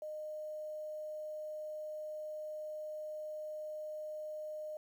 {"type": "tone with quantisation", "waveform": "sine", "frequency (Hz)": 613, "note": "D#5", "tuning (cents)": -26, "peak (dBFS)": -40, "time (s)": [0.02, 4.77], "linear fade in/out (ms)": 2, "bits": 11, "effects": []}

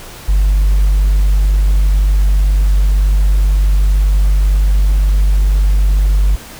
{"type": "tone with tanh clipping", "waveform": "triangle", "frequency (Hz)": 49, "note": "G1", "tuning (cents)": 0, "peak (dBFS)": -8, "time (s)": [0.28, 6.36], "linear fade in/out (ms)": 10, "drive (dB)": 6, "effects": ["pink hiss -33 dBFS RMS until 6.59 s"]}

